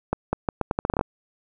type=accelerating click train; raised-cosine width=1 ms; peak=-8 dBFS; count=12; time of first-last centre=0.13-1.011 s; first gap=200 ms; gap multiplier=0.79; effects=none